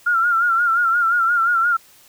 sine tone with vibrato, 1387 Hz, F6, 12 cents flat, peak -14 dBFS, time 0.06-1.77 s, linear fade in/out 10 ms, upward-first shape sine, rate 5.7 Hz, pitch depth 71 cents each way, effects white hiss -50 dBFS RMS until 2.08 s

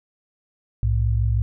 sine tone pair together, 62.46 / 108.7 Hz, B1 / A2, +20 / -21 cents, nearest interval minor seventh, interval 959 cents, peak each -20 dBFS, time 0.83-1.42 s, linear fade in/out 0 ms, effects none

